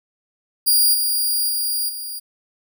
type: tone with level steps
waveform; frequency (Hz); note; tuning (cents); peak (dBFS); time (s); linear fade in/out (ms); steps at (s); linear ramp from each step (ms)
5% pulse; 4811; D8; +41; -6 / -11 / -13 / -21; 0.66-2.2; 20; 0.93 / 1.48 / 1.88; 20
effects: none